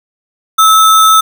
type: tone with sample-and-hold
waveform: sine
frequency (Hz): 1303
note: E6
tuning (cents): -20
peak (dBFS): -3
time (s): 0.58-1.21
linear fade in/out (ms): 10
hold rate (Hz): 4900
effects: none